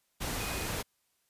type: tone in noise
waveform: sine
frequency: 2489 Hz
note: D#7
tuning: in tune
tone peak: -43 dBFS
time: 0.39-0.67 s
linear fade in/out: 20 ms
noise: pink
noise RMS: -35 dBFS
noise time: 0.2-0.83 s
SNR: -11 dB
effects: white hiss -75 dBFS RMS until 1.29 s + resampled to 32000 Hz